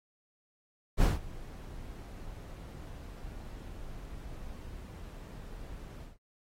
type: noise with ADSR envelope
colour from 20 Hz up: brown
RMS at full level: -22 dBFS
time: 0.97-6.18 s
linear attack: 56 ms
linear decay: 160 ms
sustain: -22 dB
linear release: 160 ms
effects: AAC 48 kbps